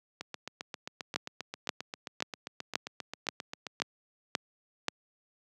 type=two click trains; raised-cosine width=0.2 ms; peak=-20 / -10 dBFS; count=28 / 8; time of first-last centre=0.21-3.8 / 1.16-4.883 s; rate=7.52 / 1.88 Hz; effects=high-pass 150 Hz 12 dB/octave